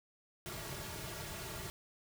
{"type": "noise with comb filter", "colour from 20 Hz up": "pink", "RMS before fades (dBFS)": -44, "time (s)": [0.46, 1.7], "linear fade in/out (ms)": 0, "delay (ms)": 3.9, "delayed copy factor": -1, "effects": []}